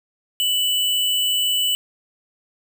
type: tone with sample-and-hold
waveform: sine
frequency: 2976 Hz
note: F#7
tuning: 9 cents sharp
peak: -17 dBFS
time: 0.4-1.75 s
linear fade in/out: 0 ms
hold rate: 11025 Hz
effects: none